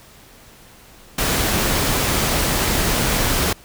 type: noise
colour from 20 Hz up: pink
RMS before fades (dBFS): -19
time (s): 1.18-3.53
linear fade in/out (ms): 5
effects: pink hiss -46 dBFS RMS until 3.64 s

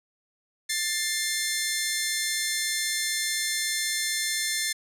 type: tone pair together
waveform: 10% pulse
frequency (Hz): 1771 / 2106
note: A6 / C7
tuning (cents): +11 / +11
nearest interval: minor third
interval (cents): 300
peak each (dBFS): -19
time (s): 0.69-4.73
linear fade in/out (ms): 10
effects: low-pass 12000 Hz 12 dB/octave

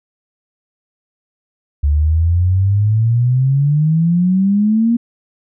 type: exponential sweep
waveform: sine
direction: up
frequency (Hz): 70.9 to 238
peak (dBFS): -10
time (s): 1.83-4.97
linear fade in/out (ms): 10
effects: none

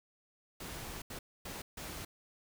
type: noise bursts at uneven times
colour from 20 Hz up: pink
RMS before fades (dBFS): -44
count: 4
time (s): 0.6-1.02 / 1.1-1.19 / 1.45-1.62 / 1.77-2.05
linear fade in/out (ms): 5
effects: none

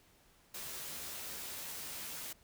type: noise with comb filter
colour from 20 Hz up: white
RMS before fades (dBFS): -44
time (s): 0.54-2.33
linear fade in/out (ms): 5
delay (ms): 13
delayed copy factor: +0.55
effects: pink hiss -66 dBFS RMS until 2.43 s

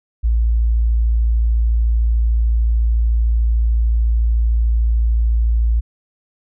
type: tone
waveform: sine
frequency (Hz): 56.8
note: A#1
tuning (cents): -44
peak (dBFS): -12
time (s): 0.23-5.81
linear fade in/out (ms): 20
effects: none

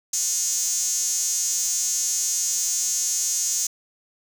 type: tone with high-pass filter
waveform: sawtooth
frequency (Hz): 360.2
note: F#4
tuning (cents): -46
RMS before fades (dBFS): -24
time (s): 0.13-3.67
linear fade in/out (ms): 5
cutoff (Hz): 6500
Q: 6.3
effects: none

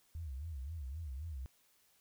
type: tone with vibrato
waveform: sine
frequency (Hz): 73.42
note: D2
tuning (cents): 0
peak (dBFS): -40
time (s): 0.15-1.46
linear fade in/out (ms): 0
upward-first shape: sine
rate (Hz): 3.8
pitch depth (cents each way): 240
effects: white hiss -71 dBFS RMS until 2 s

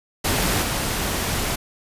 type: noise with level steps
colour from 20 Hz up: pink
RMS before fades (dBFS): -21 / -24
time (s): 0.24-1.56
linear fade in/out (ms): 10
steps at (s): 0.62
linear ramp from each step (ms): 5
effects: resampled to 32000 Hz

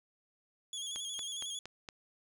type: tone with vibrato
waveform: 25% pulse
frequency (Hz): 3322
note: G#7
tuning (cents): 0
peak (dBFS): -34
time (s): 0.73-1.59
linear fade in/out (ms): 2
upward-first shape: square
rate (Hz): 11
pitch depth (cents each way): 42
type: click train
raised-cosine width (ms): 0.2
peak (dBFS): -26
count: 5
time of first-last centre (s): 0.96-1.888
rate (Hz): 4.31
effects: none

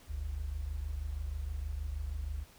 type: tone pair together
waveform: sine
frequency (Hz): 47.1 / 73.42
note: F#1 / D2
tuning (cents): +32 / 0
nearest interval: minor sixth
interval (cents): 768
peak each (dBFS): -39 / -36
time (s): 0.07-2.46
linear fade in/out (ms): 50
effects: pink hiss -59 dBFS RMS until 2.58 s

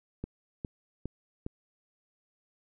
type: click train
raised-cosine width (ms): 3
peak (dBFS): -22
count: 4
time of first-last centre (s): 0.24-1.464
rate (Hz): 2.45
effects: none

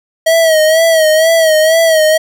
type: tone with vibrato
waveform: square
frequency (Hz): 640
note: D#5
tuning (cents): +49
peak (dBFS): -7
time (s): 0.26-2.18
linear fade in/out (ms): 10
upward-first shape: sine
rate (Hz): 2.1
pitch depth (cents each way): 59
effects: none

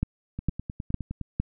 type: two click trains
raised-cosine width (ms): 5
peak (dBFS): -12 / -20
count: 4 / 9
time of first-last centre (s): 0.03-1.4 / 0.39-1.213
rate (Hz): 2.19 / 9.72
effects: none

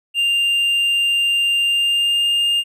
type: tone with pitch glide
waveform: triangle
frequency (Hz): 2794 to 2813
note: F7 to F7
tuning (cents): 0 to +12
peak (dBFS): -13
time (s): 0.14-2.64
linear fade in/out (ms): 50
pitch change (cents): +12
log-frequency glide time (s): 1.64-2.29
effects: none

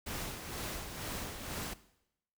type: noise with tremolo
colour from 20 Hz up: pink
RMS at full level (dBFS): -39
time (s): 0.06-1.74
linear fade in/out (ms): 10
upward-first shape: sine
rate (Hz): 2.1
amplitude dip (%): 50
effects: noise-tail reverb RT60 0.8 s tail -17 dB re dry

